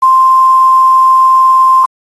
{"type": "tone with quantisation", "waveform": "sine", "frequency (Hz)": 1046.5, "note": "C6", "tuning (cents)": 0, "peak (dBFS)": -3, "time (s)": [0.02, 1.86], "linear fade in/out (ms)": 10, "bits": 5, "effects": ["AAC 32 kbps"]}